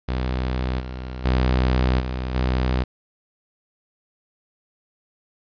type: tone with level steps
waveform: sawtooth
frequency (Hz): 63.3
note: B1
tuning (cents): +43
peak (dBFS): -18 / -26 / -13 / -21 / -15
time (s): 0.08-2.84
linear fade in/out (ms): 10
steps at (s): 0.79 / 1.24 / 1.99 / 2.34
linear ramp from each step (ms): 20
effects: resampled to 11025 Hz + 9-bit